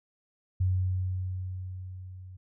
sine tone with level ramp, 92.5 Hz, F#2, in tune, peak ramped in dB -22 to -43 dBFS, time 0.6-2.37 s, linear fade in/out 10 ms, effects none

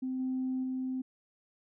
sine tone with level steps, 258.8 Hz, C4, 19 cents flat, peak -31 / -29 / -31 dBFS, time 0.02-1.02 s, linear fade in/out 10 ms, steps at 0.19 / 0.63 s, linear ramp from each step 10 ms, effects tanh soft clip ceiling -26 dBFS

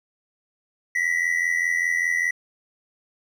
triangle tone pair together, 1924 / 2009 Hz, B6 / B6, -46 / +29 cents, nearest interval minor second, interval 75 cents, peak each -21 / -22 dBFS, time 0.95-2.31 s, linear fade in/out 5 ms, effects none

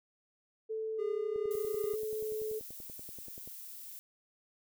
sine tone with pitch glide, 440 to 433.9 Hz, A4 to A4, 0 to -24 cents, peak -34 dBFS, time 0.69-2.6 s, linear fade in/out 20 ms, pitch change -24 cents, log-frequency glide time 0.99-2.14 s
triangle tone with tremolo, 406.1 Hz, G#4, 39 cents flat, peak -32 dBFS, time 0.98-1.96 s, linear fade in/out 20 ms, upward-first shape sine, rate 2.5 Hz, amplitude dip 30%
click train, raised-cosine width 2 ms, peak -38 dBFS, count 23, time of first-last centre 1.36-3.475 s, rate 10.4 Hz
violet noise, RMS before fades -47 dBFS, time 1.51-3.99 s, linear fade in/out 0 ms
effects none

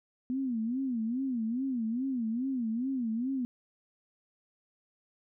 sine tone with vibrato, 244.2 Hz, B3, 19 cents flat, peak -29 dBFS, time 0.3-3.45 s, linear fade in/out 0 ms, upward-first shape sine, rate 2.4 Hz, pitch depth 180 cents each way, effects none

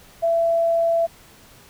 sine tone, 669 Hz, E5, 25 cents sharp, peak -16 dBFS, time 0.22-1.07 s, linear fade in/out 20 ms, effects pink hiss -49 dBFS RMS until 1.69 s

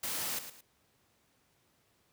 white noise with echo, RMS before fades -36 dBFS, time 0.03-0.39 s, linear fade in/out 5 ms, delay 110 ms, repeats 2, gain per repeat -10 dB, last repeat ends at 0.61 s, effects pink hiss -71 dBFS RMS until 2.12 s + high-pass 80 Hz 12 dB/octave

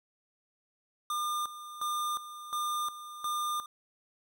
square tone with tremolo, 1204 Hz, D6, 43 cents sharp, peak -31 dBFS, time 1.1-3.66 s, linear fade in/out 2 ms, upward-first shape square, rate 1.4 Hz, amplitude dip 75%, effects none

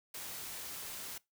white noise, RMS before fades -44 dBFS, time 0.14-1.18 s, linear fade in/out 5 ms, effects noise-tail reverb RT60 0.2 s tail -22 dB re dry

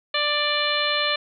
harmonic tone, 590 Hz, D5, 8 cents sharp, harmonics 1 / 2 / 3 / 4 / 5 / 6 / 7, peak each -28 / -28 / -28 / -28 / -28 / -28 / -28 dBFS, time 0.14-1.16 s, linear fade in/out 5 ms, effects none

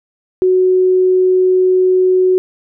sine tone, 370 Hz, F#4, in tune, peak -8 dBFS, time 0.42-2.38 s, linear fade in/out 0 ms, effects none

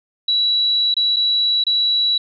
sine tone with dropouts, 3919 Hz, B7, 14 cents flat, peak -14 dBFS, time 0.28-2.18 s, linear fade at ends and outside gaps 5 ms, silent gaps 0.942-0.966 / 1.162-1.166 / 1.639-1.666 s, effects none

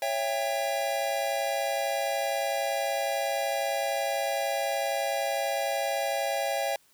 square chord, C# diminished, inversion none, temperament just, 554.4 / 665.2 / 798.3 Hz, C#5 / E5 / G5, 0 / +16 / +31 cents, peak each -32 dBFS, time 0.02-6.76 s, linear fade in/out 2 ms, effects white hiss -63 dBFS RMS until 6.93 s

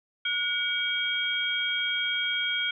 sine tone cluster, 1453 / 2270 / 3242 Hz, F#6 / C#7 / G#7, -32 / +41 / -42 cents, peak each -31 / -31 / -28 dBFS, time 0.25-2.71 s, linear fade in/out 5 ms, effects none

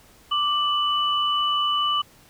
sine tone pair together, 1174.7 / 2977 Hz, D6 / F#7, 0 / +10 cents, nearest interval octave + major third, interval 1610 cents, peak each -22 / -23 dBFS, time 0.31-2.02 s, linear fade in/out 10 ms, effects pink hiss -53 dBFS RMS until 2.29 s

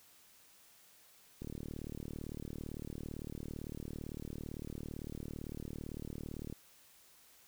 click train, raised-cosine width 3 ms, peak -30 dBFS, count 194, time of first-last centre 1.42-6.526 s, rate 37.8 Hz, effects white hiss -63 dBFS RMS until 7.47 s

